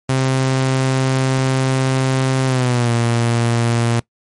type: tone with pitch glide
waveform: sawtooth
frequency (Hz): 131.8 to 117.42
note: C3 to A#2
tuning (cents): +13 to +13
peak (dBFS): -10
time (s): 0.09-4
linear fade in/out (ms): 5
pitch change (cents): -200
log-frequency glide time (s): 2.46-2.92
effects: noise-tail reverb RT60 0.1 s tail -21 dB re dry + MP3 48 kbps